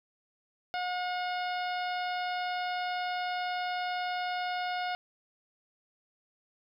harmonic tone, 722 Hz, F#5, 43 cents flat, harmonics 1 / 2 / 3 / 4 / 5 / 6 / 7, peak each -32 / -38 / -42 / -44 / -46 / -48 / -49 dBFS, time 0.74-4.95 s, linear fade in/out 0 ms, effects 11-bit

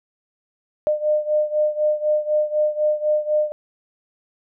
sine beating tone pair, 604 / 608 Hz, D5 / D#5, +48 / -40 cents, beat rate 4 Hz, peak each -19 / -22 dBFS, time 0.87-3.52 s, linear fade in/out 0 ms, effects none

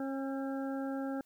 harmonic tone with a mistuned harmonic, 270.9 Hz, C#4, 40 cents flat, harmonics 1 / 2 / 3 / 5 / 6, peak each -35 / -41 / -45 / -49 / -51 dBFS, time 0-1.21 s, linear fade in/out 2 ms, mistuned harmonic 6, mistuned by -27 cents, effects white hiss -71 dBFS RMS until 1.25 s

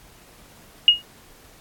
sine tone with exponential decay, 2869 Hz, F7, 46 cents sharp, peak -5 dBFS, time 0.88-1.02 s, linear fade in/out 1 ms, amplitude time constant 30 ms, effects pink hiss -50 dBFS RMS until 1.6 s + AAC 64 kbps

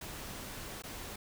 pink noise with dropouts, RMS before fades -44 dBFS, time 0.01-1.16 s, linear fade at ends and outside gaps 5 ms, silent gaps 0.822-0.836 s, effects none

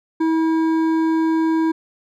sine tone with hard clipping, 322.8 Hz, E4, 36 cents flat, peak -17 dBFS, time 0.2-1.72 s, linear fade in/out 10 ms, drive 9 dB, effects none

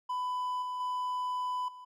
triangle tone with level steps, 999 Hz, B5, 20 cents sharp, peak -29 / -32 / -29 / -44 dBFS, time 0.09-1.85 s, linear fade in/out 10 ms, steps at 0.62 / 0.8 / 1.68 s, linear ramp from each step 5 ms, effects none

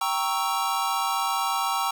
square chord, G diminished seventh, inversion none, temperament equal, 784 / 932.3 / 1108.7 / 1318.5 Hz, G5 / Bb5 / Db6 / Fb6, 0 / 0 / 0 / 0 cents, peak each -30 dBFS, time 0.01-1.91 s, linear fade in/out 5 ms, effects none

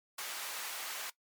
pink high-pass noise, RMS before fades -41 dBFS, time 0.18-1.1 s, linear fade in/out 5 ms, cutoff 1000 Hz, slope 12 dB/octave, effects noise-tail reverb RT60 0.1 s tail -18 dB re dry + MP3 96 kbps

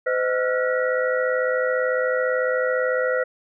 sine tone cluster, 510 / 624 / 1364 / 1442 / 1924 Hz, C5 / D#5 / F6 / F#6 / B6, -44 / +5 / -41 / -45 / -46 cents, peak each -21 / -28 / -30 / -29 / -29 dBFS, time 0.06-3.24 s, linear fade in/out 10 ms, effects none

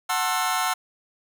sawtooth chord, F# half-diminished seventh, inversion none, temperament just, 740 / 888 / 1065.6 / 1332 Hz, F#5 / A5 / C6 / E6, 0 / +16 / +31 / +18 cents, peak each -23 / -25 / -25 / -23 dBFS, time 0.09-0.74 s, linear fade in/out 10 ms, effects none

